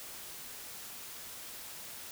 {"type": "silence", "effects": ["white hiss -46 dBFS RMS until 2.11 s"]}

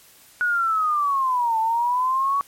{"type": "linear two-way sweep", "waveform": "sine", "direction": "down then up", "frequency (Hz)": [1471, 880, 1132], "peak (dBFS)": -18, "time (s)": [0.41, 2.41], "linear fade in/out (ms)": 0, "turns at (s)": 1.59, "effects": ["white hiss -51 dBFS RMS until 2.47 s", "MP3 64 kbps"]}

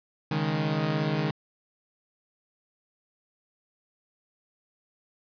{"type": "chord", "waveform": "sawtooth", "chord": "C# suspended second", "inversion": "none", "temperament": "equal", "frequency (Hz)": [138.59, 155.56, 207.7], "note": ["C#3", "D#3", "G#3"], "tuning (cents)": [0, 0, 0], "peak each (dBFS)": [-28, -23, -28], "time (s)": [0.31, 1.31], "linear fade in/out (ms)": 5, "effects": ["resampled to 11025 Hz", "9-bit"]}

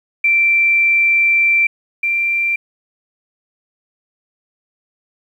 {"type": "tone pair in turn", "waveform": "sine", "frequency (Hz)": [2348, 2361], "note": ["D7", "D7"], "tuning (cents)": [-1, 9], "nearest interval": "unison", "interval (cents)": 10, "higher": "second", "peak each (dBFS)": [-10, -14], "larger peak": "first", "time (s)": [[0.24, 1.67], [2.03, 2.56]], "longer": "first", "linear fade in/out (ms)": 5, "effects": ["8-bit"]}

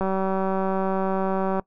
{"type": "click train", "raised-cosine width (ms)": 1, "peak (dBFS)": -12, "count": 304, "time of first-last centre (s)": [0.01, 1.596], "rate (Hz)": 191, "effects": ["noise-tail reverb RT60 0.1 s tail -21 dB re dry"]}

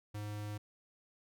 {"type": "tone", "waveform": "square", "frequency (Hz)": 104.6, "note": "G#2", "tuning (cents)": 13, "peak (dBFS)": -40, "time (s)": [0.14, 0.58], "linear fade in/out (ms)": 10, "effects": []}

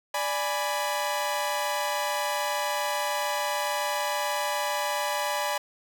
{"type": "chord", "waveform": "sawtooth", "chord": "G# diminished", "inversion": "second", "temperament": "equal", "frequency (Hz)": [587.3, 830.6, 987.8], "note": ["D5", "G#5", "B5"], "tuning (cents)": [0, 0, 0], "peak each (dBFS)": -27, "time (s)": [0.14, 5.58], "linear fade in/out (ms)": 5, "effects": []}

